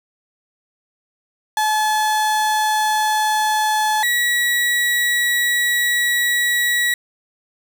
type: tone pair in turn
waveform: 35% pulse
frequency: 859 / 1928.4 Hz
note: A5 / B6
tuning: -42 / -42 cents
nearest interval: octave + major second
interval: 1400 cents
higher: second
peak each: -14 dBFS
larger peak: neither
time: 1.57-4.03 / 4.03-6.94 s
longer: second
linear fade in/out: 2 ms
effects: none